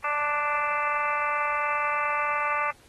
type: harmonic tone with a mistuned harmonic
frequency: 293.7 Hz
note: D4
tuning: in tune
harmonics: 2 / 3 / 4 / 5 / 6 / 7 / 8 / 9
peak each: -36 / -32 / -27 / -34 / -41 / -34 / -38 / -36 dBFS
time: 0.04-2.71 s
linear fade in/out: 5 ms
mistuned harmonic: 5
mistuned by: +16 cents
effects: pink hiss -57 dBFS RMS until 2.88 s + AAC 32 kbps